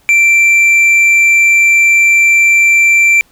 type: tone with tanh clipping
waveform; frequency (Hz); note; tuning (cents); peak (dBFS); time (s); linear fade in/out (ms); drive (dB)
sine; 2349; D7; 0; -6; 0.09-3.21; 0; 5
effects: pink hiss -51 dBFS RMS until 3.31 s